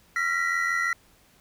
triangle tone cluster, 1371 / 1897 / 1983 Hz, F6 / A#6 / B6, -32 / +30 / +7 cents, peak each -26 dBFS, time 0.16-0.93 s, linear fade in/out 2 ms, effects pink hiss -59 dBFS RMS until 1.4 s

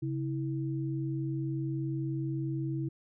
sine tone pair together, 136.13 / 324.9 Hz, C#3 / E4, -31 / -25 cents, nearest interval octave + minor third, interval 1506 cents, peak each -32 / -35 dBFS, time 0.02-2.89 s, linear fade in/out 10 ms, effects none

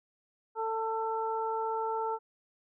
harmonic tone, 445.8 Hz, A4, 23 cents sharp, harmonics 1 / 2 / 3, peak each -34 / -32 / -39 dBFS, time 0.55-2.19 s, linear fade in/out 50 ms, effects none

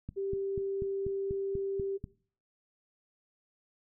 click train, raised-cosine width 5 ms, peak -26 dBFS, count 9, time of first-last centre 0.09-2.041 s, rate 4.1 Hz
sine tone, 392 Hz, G4, in tune, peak -31 dBFS, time 0.16-1.98 s, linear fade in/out 20 ms
effects noise-tail reverb RT60 0.5 s tail -21 dB re dry

